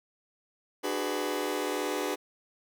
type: chord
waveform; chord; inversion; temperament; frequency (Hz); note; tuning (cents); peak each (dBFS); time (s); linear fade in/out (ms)
sawtooth; G# half-diminished seventh; second; just; 299 / 373.8 / 415.3 / 498.4; D4 / F#4 / G#4 / B4; +31 / +18 / 0 / +16; -31; 0.83-2.16; 20
effects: none